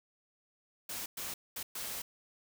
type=noise bursts at uneven times; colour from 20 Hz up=white; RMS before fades=-40 dBFS; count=4; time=0.89-1.06 / 1.17-1.34 / 1.56-1.63 / 1.75-2.02 s; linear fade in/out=5 ms; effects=none